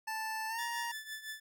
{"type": "tone with pitch glide", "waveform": "25% pulse", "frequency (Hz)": [880, 937.7], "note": ["A5", "A#5"], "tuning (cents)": [0, 10], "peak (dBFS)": -32, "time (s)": [0.07, 0.92], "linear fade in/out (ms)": 10, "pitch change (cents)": 110, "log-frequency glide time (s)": [0.48, 0.61]}
{"type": "tone with tremolo", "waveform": "sawtooth", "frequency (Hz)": 1748, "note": "A6", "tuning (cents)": -12, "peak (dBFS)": -35, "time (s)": [0.58, 1.4], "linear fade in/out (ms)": 10, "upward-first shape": "triangle", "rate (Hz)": 5.9, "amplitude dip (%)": 80}
{"effects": []}